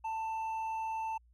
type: tone with hard clipping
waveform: sine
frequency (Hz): 888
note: A5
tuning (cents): +16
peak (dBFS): -35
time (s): 0.04-1.18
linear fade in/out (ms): 10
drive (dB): 4
effects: added 59 Hz sine -61 dBFS peak until 1.33 s